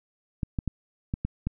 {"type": "clicks", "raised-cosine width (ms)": 5, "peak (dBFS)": -15, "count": 6, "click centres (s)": [0.432, 0.588, 0.677, 1.139, 1.25, 1.47], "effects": []}